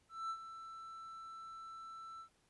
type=tone with ADSR envelope; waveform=triangle; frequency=1330 Hz; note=E6; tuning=15 cents sharp; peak=-35 dBFS; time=0.09-2.29 s; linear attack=210 ms; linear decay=66 ms; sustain=-11 dB; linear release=87 ms; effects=pink hiss -74 dBFS RMS until 2.49 s + resampled to 24000 Hz